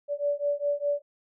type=beating tone pair; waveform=sine; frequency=575 / 579.9 Hz; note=D5 / D5; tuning=-37 / -22 cents; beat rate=4.9 Hz; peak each=-28 dBFS; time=0.08-1.02 s; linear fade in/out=50 ms; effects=none